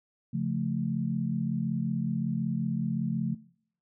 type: chord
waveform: sine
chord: Db augmented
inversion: none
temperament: equal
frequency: 138.59 / 174.61 / 220 Hz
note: Db3 / F3 / A3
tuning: 0 / 0 / 0 cents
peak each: -32 / -31 / -32 dBFS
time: 0.33-3.35 s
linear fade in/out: 10 ms
effects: noise-tail reverb RT60 0.6 s tail -20 dB re dry